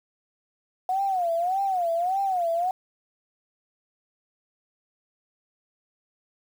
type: tone with vibrato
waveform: sine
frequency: 726 Hz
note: F#5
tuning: 33 cents flat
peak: -22 dBFS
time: 0.89-2.71 s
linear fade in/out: 2 ms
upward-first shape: sine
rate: 1.7 Hz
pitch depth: 150 cents each way
effects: 8-bit